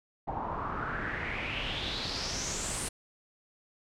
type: noise with low-pass filter sweep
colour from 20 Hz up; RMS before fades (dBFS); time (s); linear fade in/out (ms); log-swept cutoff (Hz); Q
pink; -35; 0.27-2.89; 10; 800 to 9600; 5
effects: none